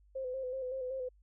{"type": "tone with vibrato", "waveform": "sine", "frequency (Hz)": 517, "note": "C5", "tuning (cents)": -21, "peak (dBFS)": -35, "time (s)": [0.15, 1.09], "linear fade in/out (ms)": 10, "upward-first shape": "square", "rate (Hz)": 5.3, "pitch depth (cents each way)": 41, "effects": ["added 50 Hz sine -61 dBFS peak until 1.22 s"]}